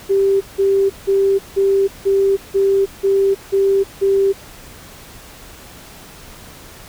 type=tone bursts; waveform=sine; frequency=392 Hz; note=G4; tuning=in tune; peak=-11 dBFS; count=9; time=0.09-4.33 s; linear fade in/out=20 ms; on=320 ms; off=170 ms; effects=pink hiss -39 dBFS RMS until 6.88 s